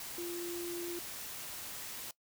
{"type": "tone in noise", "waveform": "sine", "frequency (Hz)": 346.5, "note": "F4", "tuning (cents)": -14, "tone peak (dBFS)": -38, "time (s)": [0.18, 0.99], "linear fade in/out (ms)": 2, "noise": "white", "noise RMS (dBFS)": -44, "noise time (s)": [0, 2.11], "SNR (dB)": 3, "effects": ["noise-tail reverb RT60 0.1 s tail -20 dB re dry"]}